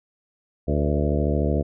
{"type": "harmonic tone with a mistuned harmonic", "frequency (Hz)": 73.42, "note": "D2", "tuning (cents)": 0, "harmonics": [1, 2, 3, 4, 5, 6, 7, 8, 9], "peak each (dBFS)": [-23, -26, -28, -29, -30, -31, -31, -32, -33], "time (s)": [0.67, 1.63], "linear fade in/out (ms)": 20, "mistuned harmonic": 7, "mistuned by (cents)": -40, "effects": []}